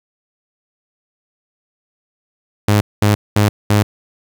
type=tone bursts; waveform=sawtooth; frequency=103.83 Hz; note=G#2; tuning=in tune; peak=-6 dBFS; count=4; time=2.68-3.83 s; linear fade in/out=5 ms; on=130 ms; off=210 ms; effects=8-bit